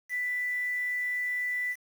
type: tone with quantisation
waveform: sine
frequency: 1982 Hz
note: B6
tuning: 6 cents sharp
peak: -28 dBFS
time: 0.09-1.76 s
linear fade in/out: 50 ms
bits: 8
effects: none